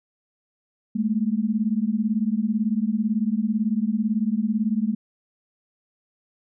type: beating tone pair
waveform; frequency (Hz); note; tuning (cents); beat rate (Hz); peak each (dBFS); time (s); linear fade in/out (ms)
sine; 207.4 / 225.4; G#3 / A3; -2 / +42; 18; -23; 0.95-4.95; 10
effects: none